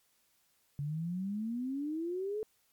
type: exponential sweep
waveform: sine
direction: up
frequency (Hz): 140.3 to 440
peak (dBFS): -33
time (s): 0.79-2.43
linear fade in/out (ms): 0
effects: white hiss -72 dBFS RMS until 2.72 s + MP3 96 kbps